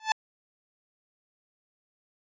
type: tone with exponential growth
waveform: sawtooth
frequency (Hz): 873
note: A5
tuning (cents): -14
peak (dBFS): -14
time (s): 0-0.12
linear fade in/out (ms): 2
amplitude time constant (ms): 26
effects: resampled to 16000 Hz